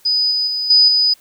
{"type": "tone with level steps", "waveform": "sine", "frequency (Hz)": 4980, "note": "D#8", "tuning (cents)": 1, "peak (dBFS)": [-13, -15, -18, -7, -11], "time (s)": [0.05, 1.14], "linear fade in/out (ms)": 10, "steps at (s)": [0.31, 0.47, 0.7, 0.88], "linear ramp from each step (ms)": 5, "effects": ["white hiss -51 dBFS RMS until 1.2 s"]}